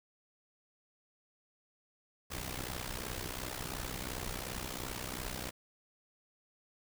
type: noise with amplitude modulation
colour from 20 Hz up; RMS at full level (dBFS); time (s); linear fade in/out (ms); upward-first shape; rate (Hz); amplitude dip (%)
pink; -37; 2.3-5.51; 20; sine; 62.8; 80
effects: none